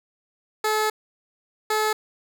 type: tone bursts at uneven times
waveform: 15% pulse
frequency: 430.6 Hz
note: A4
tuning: 37 cents flat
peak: -14 dBFS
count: 2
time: 0.64-0.9 / 1.7-1.93 s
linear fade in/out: 5 ms
effects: none